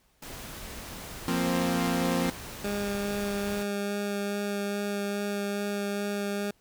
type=noise; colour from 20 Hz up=pink; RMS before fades=-41 dBFS; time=0.22-3.63 s; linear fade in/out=5 ms
type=chord; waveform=sawtooth; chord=F suspended fourth; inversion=none; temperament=equal with one note detuned; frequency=174.61 / 233.1 / 262.8 Hz; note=F3 / Bb3 / C4; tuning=0 / 0 / +8 cents; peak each=-25 / -27 / -25 dBFS; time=1.28-2.3 s; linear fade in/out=2 ms
type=tone with vibrato; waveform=20% pulse; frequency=202.8 Hz; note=G#3; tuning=41 cents flat; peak=-24 dBFS; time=2.64-6.51 s; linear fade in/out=5 ms; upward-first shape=sine; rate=2.4 Hz; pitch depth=9 cents each way
effects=pink hiss -67 dBFS RMS until 6.6 s